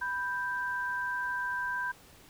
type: tone pair together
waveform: sine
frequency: 987.8 / 1569.6 Hz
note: B5 / G6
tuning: 0 / +2 cents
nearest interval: minor sixth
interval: 802 cents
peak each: -35 / -32 dBFS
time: 0.01-1.92 s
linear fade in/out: 10 ms
effects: pink hiss -56 dBFS RMS until 2.29 s